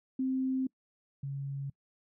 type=tone pair in turn; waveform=sine; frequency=261.6 / 138.58 Hz; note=C4 / C#3; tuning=0 / 0 cents; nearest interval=major seventh; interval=1100 cents; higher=first; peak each=-28 / -34 dBFS; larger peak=first; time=0.19-0.67 / 1.23-1.7 s; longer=first; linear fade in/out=5 ms; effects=noise-tail reverb RT60 0.1 s tail -25 dB re dry